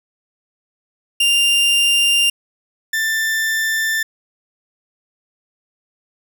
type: tone pair in turn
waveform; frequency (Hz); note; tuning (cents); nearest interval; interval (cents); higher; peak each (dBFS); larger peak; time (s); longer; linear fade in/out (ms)
40% pulse; 2794 / 1776.5; F7 / A6; 0 / +16; minor sixth; 784; first; -11 / -16; first; 1.2-2.3 / 2.93-4.03; neither; 5
effects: none

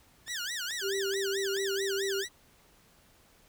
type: tone with vibrato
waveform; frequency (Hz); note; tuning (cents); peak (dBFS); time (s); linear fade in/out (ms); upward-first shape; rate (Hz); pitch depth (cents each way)
15% pulse; 1661.2; G#6; 0; -27; 0.26-2.29; 50; sine; 4.6; 290
type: click train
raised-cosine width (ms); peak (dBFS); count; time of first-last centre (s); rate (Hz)
0.2; -30; 4; 0.28-1.568; 2.33
type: tone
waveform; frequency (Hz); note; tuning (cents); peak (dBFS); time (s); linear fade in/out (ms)
sine; 392; G4; 0; -30; 0.81-2.25; 50
effects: pink hiss -62 dBFS RMS until 3.48 s

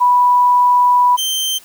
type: tone pair in turn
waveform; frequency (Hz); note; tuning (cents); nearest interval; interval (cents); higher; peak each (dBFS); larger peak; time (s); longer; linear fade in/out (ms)
sine / sawtooth; 984 / 3124; B5 / G7; -7 / -7; octave + minor sixth; 2000; second; -8 / -13; first; 0-1.17 / 1.17-1.59; first; 20
effects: white hiss -44 dBFS RMS until 1.64 s

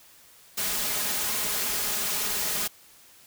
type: noise with comb filter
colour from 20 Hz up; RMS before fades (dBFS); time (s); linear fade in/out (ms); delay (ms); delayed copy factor
white; -28; 0.57-2.68; 10; 4.8; +0.65
effects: white hiss -54 dBFS RMS until 3.26 s

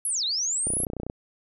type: linear two-way sweep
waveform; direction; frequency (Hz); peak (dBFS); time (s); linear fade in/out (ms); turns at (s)
sine; down then up; 11410 to 3582 to 11410; -24; 0.05-0.85; 2; 0.24
type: click train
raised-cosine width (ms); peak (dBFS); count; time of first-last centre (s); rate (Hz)
2; -19; 14; 0.67-1.099; 30.3
effects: none

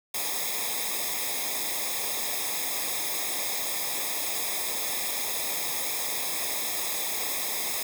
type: noise with comb filter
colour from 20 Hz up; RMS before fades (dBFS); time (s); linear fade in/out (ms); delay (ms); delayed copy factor
white; -30; 0.14-7.83; 5; 0.68; -0.95
effects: none

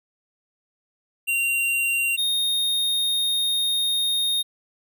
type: tone pair in turn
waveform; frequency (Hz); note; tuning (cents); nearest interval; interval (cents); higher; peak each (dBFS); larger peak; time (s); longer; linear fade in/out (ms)
square; 2764 / 3700; F7 / A#7; -19 / -14; perfect fourth; 505; second; -21; neither; 1.27-2.17 / 2.17-4.43; second; 20
effects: none

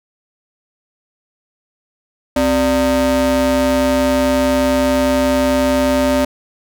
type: ring-modulated tone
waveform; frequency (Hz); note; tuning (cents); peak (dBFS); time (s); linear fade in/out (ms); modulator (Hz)
square; 163.2; E3; -17; -10; 2.36-6.25; 5; 424
effects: none

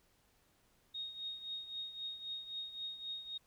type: tone with tremolo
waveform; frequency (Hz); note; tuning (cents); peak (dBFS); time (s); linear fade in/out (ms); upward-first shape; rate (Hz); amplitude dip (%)
sine; 3729; A#7; 0; -38; 0.94-3.38; 10; triangle; 3.8; 75
effects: pink hiss -72 dBFS RMS until 3.46 s

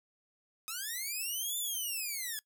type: linear two-way sweep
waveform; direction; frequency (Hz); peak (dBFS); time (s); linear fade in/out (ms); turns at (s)
5% pulse; up then down; 1244.5 to 3564 to 1664; -26; 0.68-2.39; 0; 1.58
effects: noise-tail reverb RT60 0.1 s tail -21 dB re dry

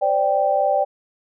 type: chord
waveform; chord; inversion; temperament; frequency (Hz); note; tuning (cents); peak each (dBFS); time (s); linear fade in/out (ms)
sine; C suspended second; none; equal; 523.3 / 587.3 / 784; C5 / D5 / G5; 0 / 0 / 0; -24 / -19 / -19; 0.01-0.85; 20
effects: none

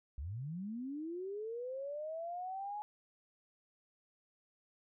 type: linear sweep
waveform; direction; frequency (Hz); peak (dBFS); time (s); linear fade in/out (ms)
sine; up; 61 to 846; -39; 0.18-2.82; 0
effects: none

